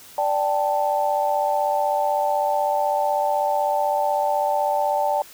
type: chord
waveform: sine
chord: D suspended fourth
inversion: none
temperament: equal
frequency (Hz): 587.3 / 784 / 880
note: D5 / G5 / A5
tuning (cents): 0 / 0 / 0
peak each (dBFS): -23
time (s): 0.18-5.22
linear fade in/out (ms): 2
effects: white hiss -45 dBFS RMS until 5.33 s